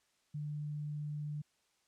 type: tone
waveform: sine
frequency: 148.7 Hz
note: D3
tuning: 22 cents sharp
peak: -37 dBFS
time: 0.34-1.42 s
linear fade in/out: 10 ms
effects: white hiss -75 dBFS RMS until 1.87 s + low-pass 8000 Hz 12 dB/octave